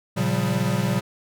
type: chord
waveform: square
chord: G half-diminished seventh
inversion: first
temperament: equal with one note detuned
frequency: 116.54 / 138.59 / 178.7 / 196 Hz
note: Bb2 / Db3 / F3 / G3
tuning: 0 / 0 / +40 / 0 cents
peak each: -27 dBFS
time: 0.16-1.01 s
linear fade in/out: 20 ms
effects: none